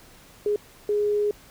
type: tone bursts at uneven times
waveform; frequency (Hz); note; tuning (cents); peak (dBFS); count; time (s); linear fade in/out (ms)
sine; 415.3; G#4; 0; -20; 2; 0.46-0.56 / 0.89-1.31; 2
effects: pink hiss -51 dBFS RMS until 1.5 s